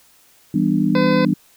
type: chord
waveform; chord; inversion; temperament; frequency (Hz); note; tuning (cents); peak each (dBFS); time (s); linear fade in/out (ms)
sine; E minor seventh; none; just; 164.81 / 197.78 / 247.2 / 296.7; E3 / G3 / B3 / D4; 0 / +16 / +2 / +18; -21 / -19 / -20 / -20; 0.54-1.34; 5
type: harmonic tone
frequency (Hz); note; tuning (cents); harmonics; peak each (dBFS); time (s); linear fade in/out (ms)
508; B4; +49; 1 / 2 / 3 / 4 / 5 / 7 / 8 / 9 / 10; -18 / -24 / -28 / -30 / -32 / -35 / -36 / -37 / -38; 0.95-1.25; 2
effects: white hiss -53 dBFS RMS until 1.56 s